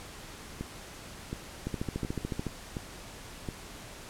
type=two click trains; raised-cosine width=3 ms; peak=-19 / -21 dBFS; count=12 / 5; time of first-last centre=1.67-2.467 / 0.61-3.488 s; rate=13.8 / 1.39 Hz; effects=pink hiss -46 dBFS RMS until 4.09 s + low-pass 11000 Hz 12 dB/octave